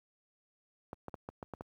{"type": "clicks", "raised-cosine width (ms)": 1, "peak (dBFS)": -27, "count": 7, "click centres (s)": [0.931, 1.083, 1.142, 1.289, 1.428, 1.537, 1.609], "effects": ["high-pass 60 Hz 12 dB/octave", "11-bit"]}